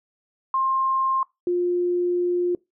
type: tone pair in turn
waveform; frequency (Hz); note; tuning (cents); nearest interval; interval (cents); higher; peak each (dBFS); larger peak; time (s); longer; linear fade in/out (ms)
sine; 1060 / 353.7; C6 / F4; +22 / +22; octave + perfect fifth; 1900; first; -19; neither; 0.54-1.23 / 1.47-2.55; second; 2
effects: noise-tail reverb RT60 0.2 s tail -23 dB re dry